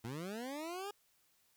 20% pulse linear sweep, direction up, 107.9 to 416.3 Hz, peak -36 dBFS, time 0.04-0.91 s, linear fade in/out 5 ms, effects white hiss -73 dBFS RMS until 1.56 s

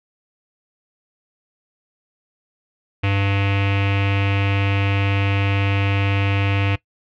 square tone with low-pass filter, 99 Hz, G2, 18 cents sharp, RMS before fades -19 dBFS, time 3.03-6.76 s, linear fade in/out 10 ms, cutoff 2600 Hz, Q 5.2, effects noise-tail reverb RT60 0.1 s tail -19 dB re dry

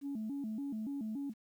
sine tone with vibrato, 247.1 Hz, B3, 1 cent sharp, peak -35 dBFS, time 0.01-1.34 s, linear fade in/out 50 ms, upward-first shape square, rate 3.5 Hz, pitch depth 220 cents each way, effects tanh soft clip ceiling -33 dBFS + 11-bit

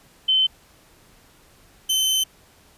sine / sawtooth tone pair in turn, 3069 / 3069 Hz, G7 / G7, -37 / -37 cents, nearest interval unison, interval 0 cents, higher neither, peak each -15 dBFS, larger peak neither, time 0.28-0.47 / 1.89-2.24 s, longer second, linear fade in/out 10 ms, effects pink hiss -54 dBFS RMS until 2.77 s + resampled to 32000 Hz

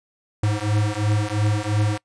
square beating tone pair, 103.83 / 106.73 Hz, G#2 / G#2, 0 / +48 cents, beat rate 2.9 Hz, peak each -23 dBFS, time 0.43-1.98 s, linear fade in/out 5 ms, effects noise-tail reverb RT60 0.1 s tail -23 dB re dry + resampled to 22050 Hz

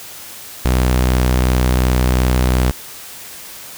sawtooth tone, 62.8 Hz, B1, 30 cents sharp, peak -8 dBFS, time 0.65-2.71 s, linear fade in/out 0 ms, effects white hiss -34 dBFS RMS until 3.77 s

